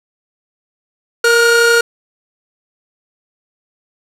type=tone pair together; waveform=45% pulse; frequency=466.2 / 1430.5 Hz; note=A#4 / F6; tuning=0 / +41 cents; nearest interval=octave + perfect fifth; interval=1941 cents; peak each=-11 dBFS; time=1.24-1.81 s; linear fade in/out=5 ms; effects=low-pass 11000 Hz 12 dB/octave + 7-bit